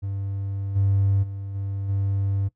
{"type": "tone with level steps", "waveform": "triangle", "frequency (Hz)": 98.5, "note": "G2", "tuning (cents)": 9, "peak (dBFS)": [-24, -15, -28, -24, -19], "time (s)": [0.02, 2.49], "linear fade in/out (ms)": 20, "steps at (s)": [0.75, 1.22, 1.54, 1.88], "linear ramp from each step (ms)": 20, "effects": ["noise-tail reverb RT60 0.1 s tail -18 dB re dry", "tanh soft clip ceiling -11 dBFS"]}